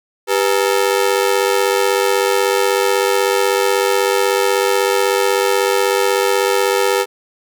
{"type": "ring-modulated tone", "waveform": "sawtooth", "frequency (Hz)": 442.2, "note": "A4", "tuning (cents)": 9, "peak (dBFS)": -6, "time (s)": [0.27, 7.06], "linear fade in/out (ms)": 50, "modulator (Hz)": 48.1, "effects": []}